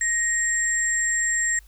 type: tone pair together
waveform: sine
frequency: 1875 / 7491 Hz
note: A#6 / A#8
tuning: +10 / +7 cents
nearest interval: 2 octaves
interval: 2397 cents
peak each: -23 dBFS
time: 0.01-1.59 s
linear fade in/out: 2 ms
effects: added 50 Hz sine -47 dBFS peak until 1.67 s + white hiss -59 dBFS RMS until 1.67 s